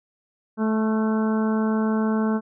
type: harmonic tone with a mistuned harmonic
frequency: 218.3 Hz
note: A3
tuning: 13 cents flat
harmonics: 1 / 2 / 3 / 4 / 5 / 6 / 7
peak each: -20 / -28 / -34 / -34 / -35 / -37 / -38 dBFS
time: 0.57-2.41 s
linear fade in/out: 50 ms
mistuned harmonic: 6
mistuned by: +36 cents
effects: none